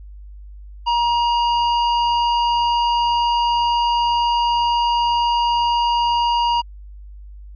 square tone, 948 Hz, A#5, 29 cents sharp, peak -16 dBFS, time 0.86-6.62 s, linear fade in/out 20 ms, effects added 50 Hz sine -35 dBFS peak until 7.55 s + resampled to 11025 Hz

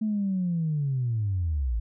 sine linear sweep, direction down, 220 to 52.1 Hz, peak -23 dBFS, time 0.01-1.8 s, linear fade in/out 10 ms, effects tanh soft clip ceiling -19 dBFS

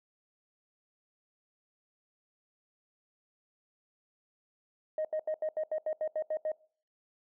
sine tone bursts, 622.3 Hz, D#5, in tune, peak -28 dBFS, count 11, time 4.98-6.518 s, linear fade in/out 2 ms, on 68 ms, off 79 ms, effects noise-tail reverb RT60 0.5 s tail -25 dB re dry + tanh soft clip ceiling -26 dBFS

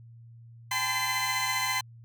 20% pulse tone cluster, 794 / 875 / 1021 / 2057 Hz, G5 / A5 / C6 / C7, +22 / -10 / -43 / -30 cents, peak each -31 / -32 / -25 / -26 dBFS, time 0.71-1.81 s, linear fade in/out 5 ms, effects added 116 Hz sine -47 dBFS peak until 2.04 s

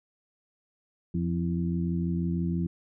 harmonic tone with a mistuned harmonic, 86.2 Hz, F2, 22 cents flat, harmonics 1 / 2 / 3 / 4, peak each -33 / -27 / -36 / -36 dBFS, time 1.14-2.67 s, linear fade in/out 5 ms, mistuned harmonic 4, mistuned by -61 cents, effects none

